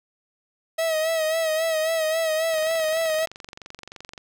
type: tone with vibrato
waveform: 45% pulse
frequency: 640 Hz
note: D#5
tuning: 49 cents sharp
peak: -21 dBFS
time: 0.78-3.26 s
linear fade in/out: 10 ms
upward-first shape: sine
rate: 3.7 Hz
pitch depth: 47 cents each way
type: click train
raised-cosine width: 0.2 ms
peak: -22 dBFS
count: 39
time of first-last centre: 2.54-4.178 s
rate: 23.2 Hz
effects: none